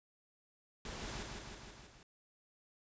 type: noise with echo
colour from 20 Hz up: pink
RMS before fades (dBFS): -45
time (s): 0.85-1.23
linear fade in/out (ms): 2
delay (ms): 160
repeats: 5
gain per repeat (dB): -3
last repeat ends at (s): 2.03
effects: resampled to 16000 Hz